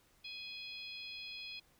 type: harmonic tone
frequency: 835 Hz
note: G#5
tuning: 9 cents sharp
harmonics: 3 / 4 / 5 / 6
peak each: -48 / -49 / -50 / -54 dBFS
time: 0.24-1.6 s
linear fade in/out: 10 ms
effects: pink hiss -69 dBFS RMS until 1.79 s

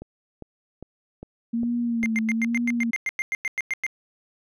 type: click train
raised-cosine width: 2 ms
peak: -24 dBFS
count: 6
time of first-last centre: 0.02-2.036 s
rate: 2.48 Hz
type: tone with vibrato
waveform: sine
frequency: 230 Hz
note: A#3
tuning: 23 cents flat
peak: -22 dBFS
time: 1.53-2.91 s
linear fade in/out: 10 ms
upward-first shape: sine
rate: 1.1 Hz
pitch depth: 67 cents each way
type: tone bursts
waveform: triangle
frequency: 2105 Hz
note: C7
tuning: 10 cents sharp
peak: -21 dBFS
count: 15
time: 2.03-3.865 s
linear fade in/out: 0 ms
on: 29 ms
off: 100 ms
effects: none

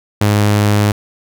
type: tone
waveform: sawtooth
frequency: 103.8 Hz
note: G#2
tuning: in tune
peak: -6 dBFS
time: 0.21-0.92 s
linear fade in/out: 5 ms
effects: none

